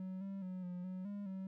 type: tone with pitch steps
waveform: triangle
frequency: 187 / 195.4 / 184.4 / 178.8 / 185.2 / 202.9 / 190.1 Hz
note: F#3 / G3 / F#3 / F3 / F#3 / G#3 / F#3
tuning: +19 / -5 / -6 / +41 / +2 / -40 / +47 cents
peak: -39 dBFS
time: 0-1.47 s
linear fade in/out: 2 ms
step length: 210 ms
effects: none